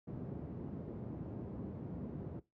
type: band-pass noise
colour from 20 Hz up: pink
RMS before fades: -44 dBFS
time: 0.07-2.4 s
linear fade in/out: 10 ms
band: 100 to 320 Hz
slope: 12 dB/octave
effects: noise-tail reverb RT60 0.2 s tail -18 dB re dry + high-pass 60 Hz 12 dB/octave